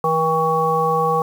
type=harmonic tone with a mistuned harmonic; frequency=160 Hz; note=D#3; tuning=49 cents sharp; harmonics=1 / 3 / 5 / 7; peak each=-25 / -20 / -21 / -19 dBFS; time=0.04-1.22 s; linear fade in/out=2 ms; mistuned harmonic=1; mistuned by=+33 cents; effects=7-bit